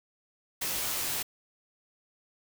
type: noise with comb filter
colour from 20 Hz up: white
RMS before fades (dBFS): -32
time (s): 0.61-1.23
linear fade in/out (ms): 10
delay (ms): 18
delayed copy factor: -0.6
effects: none